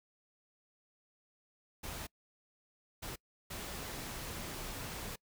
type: noise bursts at uneven times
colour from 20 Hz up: pink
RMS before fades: -43 dBFS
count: 3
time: 1.83-2.07 / 3.02-3.16 / 3.5-5.16 s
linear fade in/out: 10 ms
effects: noise-tail reverb RT60 0.1 s tail -25 dB re dry